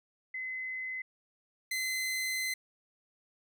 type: tone pair in turn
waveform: sine / sawtooth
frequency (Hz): 2039 / 2050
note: C7 / C7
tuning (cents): -45 / -36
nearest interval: unison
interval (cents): 9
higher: second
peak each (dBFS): -35 / -28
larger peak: second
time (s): 0.34-1.02 / 1.71-2.54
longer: second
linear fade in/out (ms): 5
effects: none